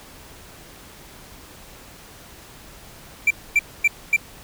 triangle tone bursts, 2349 Hz, D7, in tune, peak -11 dBFS, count 4, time 3.27-4.164 s, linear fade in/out 5 ms, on 36 ms, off 250 ms, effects pink hiss -44 dBFS RMS until 4.43 s

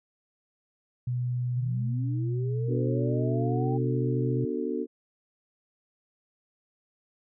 sine tone with pitch glide, 123.47 to 127.16 Hz, B2 to C3, 0 to -49 cents, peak -26 dBFS, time 1.07-4.45 s, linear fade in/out 5 ms, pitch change +51 cents, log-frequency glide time 3.55-3.65 s
sine linear sweep, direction up, 124.8 to 793 Hz, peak -35 dBFS, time 1.55-3.78 s, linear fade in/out 20 ms
sine chord, B minor seventh, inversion none, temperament just, 246.9 / 296.3 / 370.4 / 444.5 Hz, B3 / D4 / F#4 / A4, 0 / +15 / +2 / +18 cents, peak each -33 dBFS, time 2.67-4.87 s, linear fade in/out 50 ms
effects none

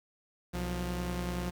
sawtooth tone pair together, 62.6 / 177.25 Hz, B1 / F3, +24 / +26 cents, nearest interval octave + tritone, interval 1802 cents, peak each -32 / -31 dBFS, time 0.53-1.51 s, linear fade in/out 20 ms, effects 9-bit

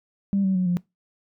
sine tone with pitch steps, 197.7 / 190.41 / 183.4 / 176.64 Hz, G3 / F#3 / F#3 / F3, +15 / +50 / -15 / +20 cents, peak -18 dBFS, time 0.33-0.77 s, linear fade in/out 0 ms, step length 110 ms, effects noise-tail reverb RT60 0.2 s tail -23 dB re dry + tanh soft clip ceiling -14 dBFS

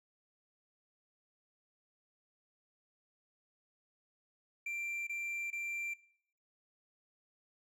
triangle tone bursts, 2360 Hz, D7, 8 cents sharp, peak -35 dBFS, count 3, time 4.66-5.938 s, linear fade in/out 5 ms, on 410 ms, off 24 ms, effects noise-tail reverb RT60 0.7 s tail -20 dB re dry

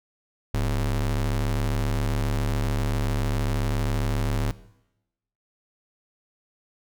square ring-modulated tone, 73.9 Hz, D2, 11 cents sharp, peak -20 dBFS, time 0.54-4.51 s, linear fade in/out 0 ms, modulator 33.7 Hz, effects noise-tail reverb RT60 0.9 s tail -18 dB re dry

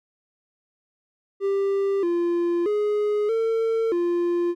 triangle tone with pitch steps, 394.7 / 345 / 417.6 / 451.6 / 347.5 Hz, G4 / F4 / G#4 / A4 / F4, +12 / -21 / +10 / +45 / -9 cents, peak -18 dBFS, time 1.4-4.55 s, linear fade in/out 50 ms, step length 630 ms, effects none

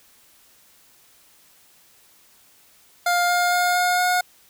25% pulse tone with pitch steps, 704 / 708.5 / 713 / 717.5 / 722.1 Hz, F5 / F5 / F5 / F5 / F#5, +14 / +25 / +36 / +47 / -42 cents, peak -14 dBFS, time 3.06-4.21 s, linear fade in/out 5 ms, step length 230 ms, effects white hiss -55 dBFS RMS until 4.49 s

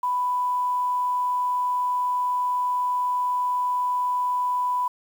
sine tone, 992 Hz, B5, 7 cents sharp, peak -21 dBFS, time 0.03-4.88 s, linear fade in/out 5 ms, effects 8-bit

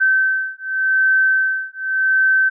sine beating tone pair, 1542 / 1542.87 Hz, G6 / G6, -29 / -28 cents, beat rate 0.87 Hz, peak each -17 dBFS, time 0-2.5 s, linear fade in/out 20 ms, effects none

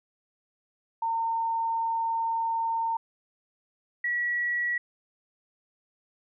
sine tone pair in turn, 911 / 1930.3 Hz, A#5 / B6, -40 / -40 cents, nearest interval octave + minor second, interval 1300 cents, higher second, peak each -25 / -25 dBFS, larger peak neither, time 1.02-2.97 / 4.04-4.78 s, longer first, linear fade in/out 5 ms, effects none

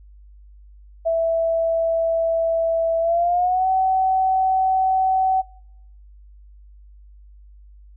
sine tone with pitch glide, 659.3 to 757.3 Hz, E5 to F#5, 0 to +40 cents, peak -16 dBFS, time 1.05-5.42 s, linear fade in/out 20 ms, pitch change +240 cents, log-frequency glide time 3-3.68 s, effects noise-tail reverb RT60 0.7 s tail -23 dB re dry + added 50 Hz sine -43 dBFS peak until 7.96 s

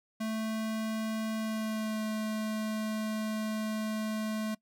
square tone with pitch glide, 220 to 216.6 Hz, A3 to A3, 0 to -27 cents, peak -32 dBFS, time 0.2-4.55 s, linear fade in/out 10 ms, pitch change -27 cents, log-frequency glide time 1.37-2.04 s, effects noise-tail reverb RT60 0.1 s tail -22 dB re dry

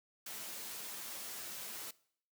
white noise with comb filter, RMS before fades -45 dBFS, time 0.26-1.91 s, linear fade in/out 5 ms, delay 9.1 ms, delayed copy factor +0.55, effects noise-tail reverb RT60 0.6 s tail -21 dB re dry + high-pass 150 Hz 12 dB/octave

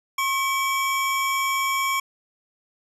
square tone pair together, 1082.2 / 2289 Hz, C#6 / D7, -42 / -45 cents, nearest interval octave + minor second, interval 1297 cents, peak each -24 / -26 dBFS, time 0.18-2 s, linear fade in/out 5 ms, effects resampled to 32000 Hz

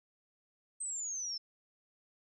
sine exponential sweep, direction down, 8372 to 5274 Hz, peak -36 dBFS, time 0.8-1.38 s, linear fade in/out 10 ms, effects none

